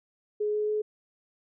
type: tone with pitch steps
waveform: sine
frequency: 420 / 422.7 / 425.4 Hz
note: G#4 / G#4 / G#4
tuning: +19 / +31 / +42 cents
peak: -25 dBFS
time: 0.4-0.82 s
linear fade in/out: 10 ms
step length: 140 ms
effects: none